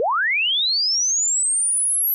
sine linear sweep, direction up, 421.4 to 11840 Hz, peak -17 dBFS, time 0-2.14 s, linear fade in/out 0 ms, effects none

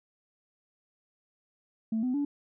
sine tone with pitch steps, 222.4 / 252.5 / 286.8 Hz, A3 / B3 / D4, +19 / +39 / -41 cents, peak -25 dBFS, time 1.92-2.25 s, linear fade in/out 5 ms, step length 110 ms, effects tanh soft clip ceiling -23 dBFS

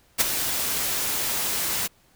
white noise with ADSR envelope, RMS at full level -17 dBFS, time 0.18-1.88 s, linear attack 31 ms, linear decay 12 ms, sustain -9 dB, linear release 22 ms, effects pink hiss -60 dBFS RMS until 2.15 s

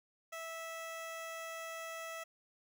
15% pulse tone, 655 Hz, E5, 11 cents flat, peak -36 dBFS, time 0.32-2.24 s, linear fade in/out 10 ms, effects none

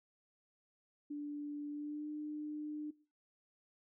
sine tone with pitch glide, 292.5 to 300.7 Hz, D4 to D4, -7 to +41 cents, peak -39 dBFS, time 1.1-2.91 s, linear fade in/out 10 ms, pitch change +48 cents, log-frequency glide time 1.7-2.09 s, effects noise-tail reverb RT60 0.4 s tail -21 dB re dry

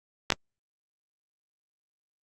clicks, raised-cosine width 0.2 ms, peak -4 dBFS, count 2, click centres 0.303 / 0.322 s, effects Opus 48 kbps

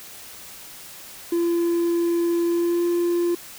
triangle tone with pitch glide, 341.4 to 346.4 Hz, F4 to F4, -39 to -14 cents, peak -16 dBFS, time 1.32-3.35 s, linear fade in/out 5 ms, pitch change +25 cents, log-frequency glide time 2.46-2.87 s, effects tanh soft clip ceiling -12 dBFS + white hiss -41 dBFS RMS until 3.58 s

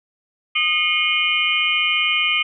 sine tone cluster, 1233 / 2158 / 2446 / 2885 / 3060 Hz, D#6 / C#7 / D#7 / F#7 / G7, -16 / -47 / -30 / -44 / -42 cents, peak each -27 / -21 / -21 / -25 / -22 dBFS, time 0.55-2.43 s, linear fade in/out 10 ms, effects none

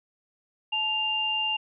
sine tone pair together, 868.8 / 2795 Hz, A5 / F7, -22 / +1 cents, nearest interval octave + minor sixth, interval 2023 cents, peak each -32 / -25 dBFS, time 0.72-1.57 s, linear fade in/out 10 ms, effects none

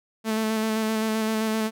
sawtooth tone with vibrato, 219.5 Hz, A3, 4 cents flat, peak -19 dBFS, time 0.24-1.71 s, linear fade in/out 50 ms, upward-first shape square, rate 7.7 Hz, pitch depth 16 cents each way, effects none

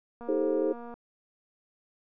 click train, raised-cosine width 1 ms, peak -31 dBFS, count 174, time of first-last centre 0.21-0.94 s, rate 237 Hz
sine chord, A half-diminished seventh, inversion second, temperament just, 316.8 / 396 / 440 / 528 Hz, Eb4 / G4 / A4 / C5, +31 / +18 / 0 / +16 cents, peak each -30 dBFS, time 0.28-0.73 s, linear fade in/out 10 ms
effects none

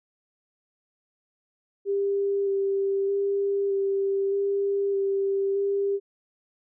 sine tone with vibrato, 395.6 Hz, G4, 16 cents sharp, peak -22 dBFS, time 1.85-6 s, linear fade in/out 50 ms, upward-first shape square, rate 0.81 Hz, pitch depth 12 cents each way, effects none

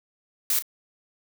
blue noise with echo, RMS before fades -23 dBFS, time 0.5-0.59 s, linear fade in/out 2 ms, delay 34 ms, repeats 1, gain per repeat -12 dB, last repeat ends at 0.624 s, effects none

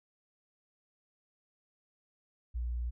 sine tone, 59.7 Hz, A#1, 42 cents sharp, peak -32 dBFS, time 2.54-2.91 s, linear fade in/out 20 ms, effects none

